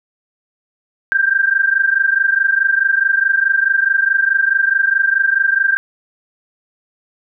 sine tone pair together, 1573.3 / 1598 Hz, G6 / G6, +6 / +33 cents, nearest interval unison, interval 27 cents, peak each -14 / -15 dBFS, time 1.12-5.77 s, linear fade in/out 0 ms, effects none

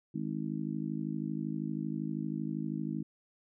harmonic tone, 52.7 Hz, G#1, 26 cents sharp, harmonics 3 / 4 / 5 / 6, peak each -38 / -37 / -39 / -40 dBFS, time 0.14-3.03 s, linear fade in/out 10 ms, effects none

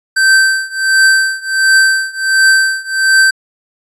square tone with tremolo, 1554 Hz, G6, 16 cents flat, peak -5 dBFS, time 0.16-3.31 s, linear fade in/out 10 ms, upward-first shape triangle, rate 1.4 Hz, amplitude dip 95%, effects resampled to 24000 Hz

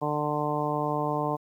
harmonic tone, 149 Hz, D3, 25 cents sharp, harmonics 1 / 2 / 3 / 4 / 5 / 6 / 7, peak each -33 / -33 / -33 / -33 / -33 / -33 / -33 dBFS, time 0.01-1.37 s, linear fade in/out 20 ms, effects 10-bit

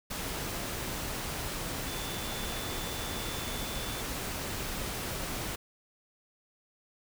sine tone in noise, 3498 Hz, A7, 11 cents flat, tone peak -44 dBFS, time 1.87-4.02 s, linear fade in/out 10 ms, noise pink, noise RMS -36 dBFS, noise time 0.1-5.56 s, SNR -11 dB, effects none

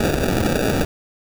violet noise with sample-and-hold, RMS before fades -19 dBFS, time 0-0.85 s, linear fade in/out 5 ms, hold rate 1050 Hz, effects none

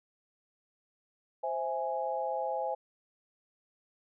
sine chord, C augmented, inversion none, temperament equal, 523.3 / 659.3 / 830.6 Hz, C5 / E5 / G#5, 0 / 0 / 0 cents, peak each -35 / -36 / -34 dBFS, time 1.43-2.75 s, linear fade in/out 10 ms, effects none

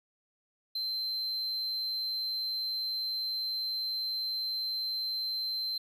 triangle tone, 4105 Hz, C8, 34 cents flat, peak -30 dBFS, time 0.75-5.78 s, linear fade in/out 5 ms, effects none

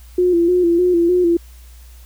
sine tone with vibrato, 350 Hz, F4, 4 cents sharp, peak -11 dBFS, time 0.18-1.37 s, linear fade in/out 5 ms, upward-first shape square, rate 3.3 Hz, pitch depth 49 cents each way, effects added 60 Hz sine -38 dBFS peak until 2.05 s + white hiss -50 dBFS RMS until 2.05 s

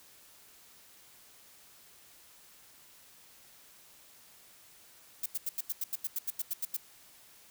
violet noise bursts, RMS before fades -33 dBFS, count 14, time 5.23-6.768 s, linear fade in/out 5 ms, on 30 ms, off 86 ms, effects white hiss -58 dBFS RMS until 7.5 s

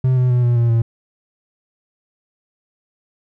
triangle tone with pitch steps, 129 / 126.13 / 123.32 / 120.57 / 117.88 / 115.26 Hz, C3 / B2 / B2 / B2 / A#2 / A#2, -24 / +37 / -2 / -41 / +20 / -19 cents, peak -10 dBFS, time 0.04-0.82 s, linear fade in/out 5 ms, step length 130 ms, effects none

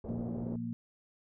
white low-pass noise, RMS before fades -43 dBFS, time 0.04-0.56 s, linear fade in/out 2 ms, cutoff 550 Hz, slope 24 dB/octave
harmonic tone, 58.27 Hz, A#1, in tune, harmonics 2 / 3 / 4, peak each -41 / -43 / -36 dBFS, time 0.09-0.73 s, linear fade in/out 0 ms
effects none

